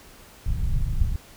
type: low-pass noise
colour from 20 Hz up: pink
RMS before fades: -23 dBFS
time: 0.46-1.16 s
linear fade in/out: 2 ms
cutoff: 130 Hz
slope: 24 dB/octave
effects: pink hiss -49 dBFS RMS until 1.36 s